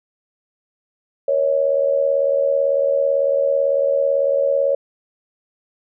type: tone with amplitude modulation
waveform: sine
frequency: 554.4 Hz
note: C#5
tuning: in tune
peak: -11 dBFS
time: 1.28-4.75 s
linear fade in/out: 5 ms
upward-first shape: sine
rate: 78 Hz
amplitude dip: 75%
effects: none